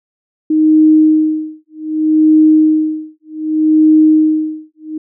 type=tone with tremolo; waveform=sine; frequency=311.1 Hz; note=D#4; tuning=in tune; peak=-4 dBFS; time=0.5-4.98 s; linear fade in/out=5 ms; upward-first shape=sine; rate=0.65 Hz; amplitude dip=100%; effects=none